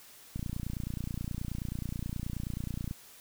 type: click train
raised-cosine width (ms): 5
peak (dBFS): -23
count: 76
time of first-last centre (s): 0.36-2.911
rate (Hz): 29.4
effects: white hiss -54 dBFS RMS until 3.2 s